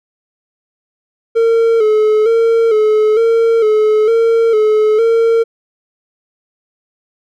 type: tone with vibrato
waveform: triangle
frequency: 443.1 Hz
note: A4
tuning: 12 cents sharp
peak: -6 dBFS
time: 1.35-5.44 s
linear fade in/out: 20 ms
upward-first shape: square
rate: 1.1 Hz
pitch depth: 55 cents each way
effects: none